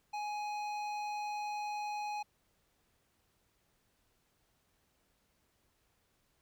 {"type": "tone with hard clipping", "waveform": "sine", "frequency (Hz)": 835, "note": "G#5", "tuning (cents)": 9, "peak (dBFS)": -38, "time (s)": [0.13, 2.23], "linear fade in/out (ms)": 10, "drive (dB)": 12, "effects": ["pink hiss -75 dBFS RMS until 6.41 s"]}